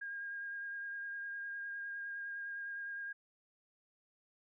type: tone with vibrato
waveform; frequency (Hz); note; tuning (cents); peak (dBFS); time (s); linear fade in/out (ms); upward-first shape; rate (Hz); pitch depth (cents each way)
sine; 1619; G#6; -45; -40; 0.01-3.13; 10; sine; 9.8; 14
effects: none